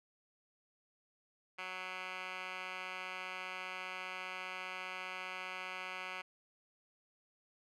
10% pulse tone with band-pass filter, 185 Hz, F#3, in tune, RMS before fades -44 dBFS, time 1.58-6.22 s, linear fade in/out 10 ms, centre 2000 Hz, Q 4.2, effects none

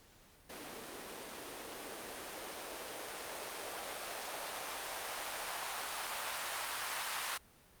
blue noise with band-pass filter sweep, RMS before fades -42 dBFS, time 0.49-7.38 s, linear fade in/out 10 ms, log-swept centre 300 to 1100 Hz, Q 1.2, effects pink hiss -63 dBFS RMS until 7.8 s + Opus 48 kbps

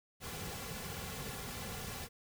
pink noise with comb filter, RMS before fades -43 dBFS, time 0.2-2.09 s, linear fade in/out 50 ms, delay 3.2 ms, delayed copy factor -0.6, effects none

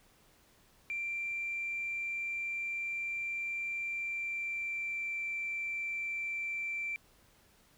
sine tone with pitch glide, 2360 to 2344 Hz, D7 to D7, +8 to -4 cents, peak -33 dBFS, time 0.9-6.96 s, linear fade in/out 0 ms, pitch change -12 cents, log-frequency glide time 3.89-5.25 s, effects tanh soft clip ceiling -29 dBFS + pink hiss -65 dBFS RMS until 7.77 s

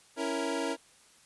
25% pulse chord, A# diminished, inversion first, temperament equal, 277.2 / 329.6 / 466.2 Hz, C#4 / E4 / A#4, 0 / 0 / 0 cents, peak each -31 dBFS, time 0.16-0.77 s, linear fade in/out 50 ms, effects white hiss -60 dBFS RMS until 1.25 s + resampled to 24000 Hz

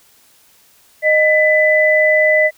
sine tone pair together, 618.2 / 1998 Hz, D#5 / B6, -11 / +20 cents, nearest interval octave + minor sixth, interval 2031 cents, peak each -12 dBFS, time 1.02-2.51 s, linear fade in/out 50 ms, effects white hiss -51 dBFS RMS until 2.57 s

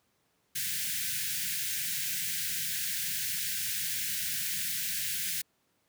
white band-stop noise, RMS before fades -33 dBFS, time 0.55-5.42 s, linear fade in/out 10 ms, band 200 to 1500 Hz, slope 96 dB/octave, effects pink hiss -73 dBFS RMS until 5.88 s + high-pass 100 Hz 12 dB/octave

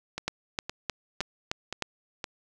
two click trains, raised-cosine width 0.2 ms, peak -16 / -11 dBFS, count 5 / 6, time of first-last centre 0.18-2.242 / 0.28-1.823 s, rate 1.94 / 3.24 Hz, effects none

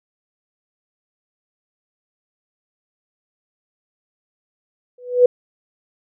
sine tone with exponential growth, 493.9 Hz, B4, in tune, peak -4 dBFS, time 4.98-5.26 s, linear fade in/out 5 ms, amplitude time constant 60 ms, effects none

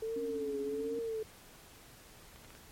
sine tone with vibrato, 440.1 Hz, A4, in tune, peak -34 dBFS, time 0.02-1.23 s, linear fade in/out 5 ms, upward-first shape triangle, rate 1.3 Hz, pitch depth 95 cents each way
sine tone with tremolo, 277.2 Hz, C#4, in tune, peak -37 dBFS, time 0.16-0.99 s, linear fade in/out 2 ms, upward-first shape triangle, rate 16 Hz, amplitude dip 75%
clicks, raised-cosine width 0.3 ms, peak -38 dBFS, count 4, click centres 2.36 / 2.447 / 2.505 / 2.551 s
effects pink hiss -56 dBFS RMS until 2.71 s + MP3 64 kbps

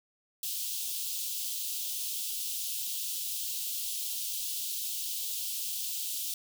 white high-pass noise, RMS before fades -35 dBFS, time 0.43-6.34 s, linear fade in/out 2 ms, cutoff 2900 Hz, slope 48 dB/octave, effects none

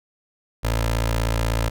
15% pulse tone with notch filter, 56.3 Hz, A1, 40 cents sharp, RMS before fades -22 dBFS, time 0.63-1.7 s, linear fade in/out 20 ms, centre 190 Hz, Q 0.94, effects none

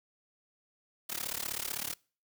white noise with amplitude modulation, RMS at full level -33 dBFS, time 1.09-1.94 s, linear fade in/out 10 ms, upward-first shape sine, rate 35.8 Hz, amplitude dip 95%, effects noise-tail reverb RT60 0.4 s tail -25 dB re dry

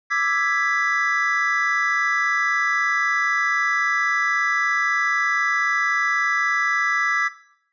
triangle chord, E dominant seventh, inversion third, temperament equal, 1174.7 / 1318.5 / 1661.2 / 1975.5 Hz, D6 / E6 / G#6 / B6, 0 / 0 / 0 / 0 cents, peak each -25 / -25 / -22 / -21 dBFS, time 0.1-7.29 s, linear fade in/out 20 ms, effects noise-tail reverb RT60 0.7 s tail -17 dB re dry + resampled to 16000 Hz

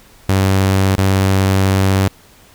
sawtooth tone with dropouts, 96.2 Hz, G2, 32 cents flat, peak -7 dBFS, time 0.29-2.08 s, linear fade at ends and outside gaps 0 ms, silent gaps 0.953-0.982 s, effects pink hiss -46 dBFS RMS until 2.54 s

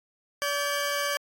15% pulse tone pair together, 574 / 1574.6 Hz, D5 / G6, -40 / +7 cents, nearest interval octave + perfect fourth, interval 1747 cents, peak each -21 / -25 dBFS, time 0.42-1.17 s, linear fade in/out 0 ms, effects AAC 48 kbps

